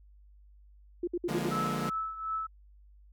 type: tone bursts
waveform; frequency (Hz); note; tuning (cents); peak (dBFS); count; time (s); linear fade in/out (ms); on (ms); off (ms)
sine; 349.2; F4; 0; -28; 5; 1.03-1.49; 5; 44; 60
type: chord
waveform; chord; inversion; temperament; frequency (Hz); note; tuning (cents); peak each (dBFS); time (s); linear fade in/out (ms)
sawtooth; Bb dominant seventh; first; equal with one note detuned; 146.83 / 174.61 / 207.7 / 236.7; D3 / F3 / Ab3 / Bb3; 0 / 0 / 0 / +27; -33; 1.28-1.9; 10
type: tone with tremolo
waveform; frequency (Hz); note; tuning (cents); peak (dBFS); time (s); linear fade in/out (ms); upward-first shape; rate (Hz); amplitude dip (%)
sine; 1307; E6; -15; -29; 1.51-2.47; 10; triangle; 2.7; 75
effects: added 50 Hz sine -54 dBFS peak until 3.12 s